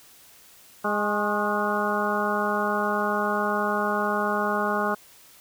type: harmonic tone with a mistuned harmonic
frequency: 207 Hz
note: G#3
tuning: 5 cents flat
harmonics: 1 / 2 / 3 / 4 / 5 / 6 / 7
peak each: -30 / -30 / -30 / -30 / -30 / -30 / -30 dBFS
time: 0.84-4.95 s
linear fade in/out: 10 ms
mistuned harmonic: 5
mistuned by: +63 cents
effects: white hiss -52 dBFS RMS until 5.4 s